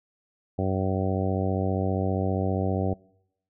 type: harmonic tone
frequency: 95 Hz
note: F#2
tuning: 46 cents sharp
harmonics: 1 / 2 / 3 / 4 / 5 / 6 / 7 / 8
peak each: -27 / -30 / -32 / -33 / -34 / -35 / -35 / -36 dBFS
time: 0.58-2.94 s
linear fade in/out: 10 ms
effects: noise-tail reverb RT60 0.8 s tail -25 dB re dry